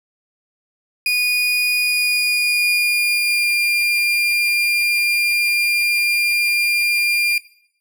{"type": "tone with pitch glide", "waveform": "35% pulse", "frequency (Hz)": [2460, 2402], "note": ["D#7", "D7"], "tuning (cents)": [-20, 38], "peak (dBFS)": -13, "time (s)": [1.06, 7.38], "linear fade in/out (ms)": 2, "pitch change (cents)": -42, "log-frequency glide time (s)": [1.79, 3.56], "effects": ["noise-tail reverb RT60 0.7 s tail -19 dB re dry"]}